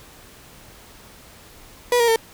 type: tone with pitch steps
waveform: 35% pulse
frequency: 487 / 469.3 / 452.3 Hz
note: B4 / A#4 / A4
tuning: -24 / +12 / +48 cents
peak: -13 dBFS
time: 1.92-2.16 s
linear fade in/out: 2 ms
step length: 80 ms
effects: pink hiss -46 dBFS RMS until 2.33 s